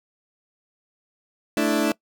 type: chord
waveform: 30% pulse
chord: A suspended fourth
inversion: none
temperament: equal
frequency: 220 / 293.7 / 329.6 Hz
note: A3 / D4 / E4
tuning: 0 / 0 / 0 cents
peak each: -22 / -20 / -22 dBFS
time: 1.57-1.92 s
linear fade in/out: 2 ms
effects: noise-tail reverb RT60 0.1 s tail -22 dB re dry